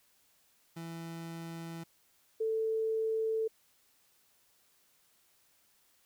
30% pulse / sine tone pair in turn, 166 / 443.2 Hz, E3 / A4, +12 / +13 cents, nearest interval octave + perfect fourth, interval 1701 cents, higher second, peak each -38 / -29 dBFS, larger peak second, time 0.76-1.84 / 2.4-3.48 s, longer neither, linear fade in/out 10 ms, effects white hiss -69 dBFS RMS until 6.05 s

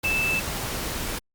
sine tone in noise, 2637 Hz, E7, in tune, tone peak -22 dBFS, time 0.04-0.4 s, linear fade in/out 10 ms, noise pink, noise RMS -30 dBFS, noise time 0.03-1.19 s, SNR +5 dB, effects Opus 48 kbps

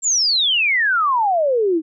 sine exponential sweep, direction down, 7510 to 304.1 Hz, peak -14 dBFS, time 0.02-1.82 s, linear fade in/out 50 ms, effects none

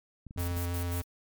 clicks, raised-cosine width 5 ms, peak -32 dBFS, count 7, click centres 0.267 / 0.309 / 0.363 / 0.408 / 0.467 / 0.512 / 0.57 s
square tone with vibrato, 87.31 Hz, F2, in tune, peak -31 dBFS, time 0.37-1.02 s, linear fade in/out 10 ms, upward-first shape square, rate 8.9 Hz, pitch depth 8 cents each way
violet noise with tremolo, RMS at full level -40 dBFS, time 0.39-1.04 s, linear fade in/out 5 ms, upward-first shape square, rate 5.7 Hz, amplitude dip 80%
effects MP3 96 kbps

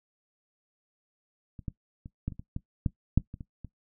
clicks, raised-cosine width 5 ms, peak -30 / -21 / -30 / -18 / -29 / -28 / -21 / -14 / -8 / -27 / -28 / -28 dBFS, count 12, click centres 1.592 / 1.682 / 2.059 / 2.28 / 2.322 / 2.395 / 2.564 / 2.862 / 3.176 / 3.341 / 3.408 / 3.647 s, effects noise-tail reverb RT60 0.1 s tail -17 dB re dry

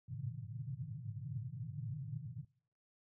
pink band-pass noise, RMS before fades -44 dBFS, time 0.08-2.45 s, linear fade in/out 10 ms, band 100 to 160 Hz, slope 96 dB/octave, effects noise-tail reverb RT60 0.6 s tail -24 dB re dry

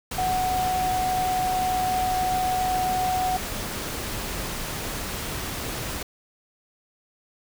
sine tone in noise, 740 Hz, F#5, in tune, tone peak -22 dBFS, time 0.18-3.37 s, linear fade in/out 5 ms, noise pink, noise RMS -31 dBFS, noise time 0.11-6.03 s, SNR +6 dB, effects none

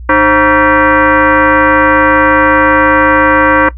sine tone with frequency modulation, 304.2 Hz, D#4, 39 cents flat, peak -4 dBFS, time 0.09-3.69 s, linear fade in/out 5 ms, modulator 417 Hz, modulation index 3.7, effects noise-tail reverb RT60 0.1 s tail -19 dB re dry + added 60 Hz sine -23 dBFS peak until 3.77 s

